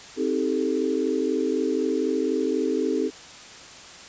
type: chord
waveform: sine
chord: A half-diminished seventh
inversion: first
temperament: just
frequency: 264 / 316.8 / 396 / 440 Hz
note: C4 / Eb4 / G4 / A4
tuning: +16 / +31 / +18 / 0 cents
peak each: -27 dBFS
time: 0.16-3.11 s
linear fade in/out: 50 ms
effects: white hiss -43 dBFS RMS until 4.08 s + resampled to 16000 Hz